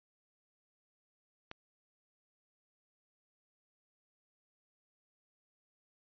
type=click; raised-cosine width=0.3 ms; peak=-27 dBFS; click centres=1.514 s; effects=resampled to 11025 Hz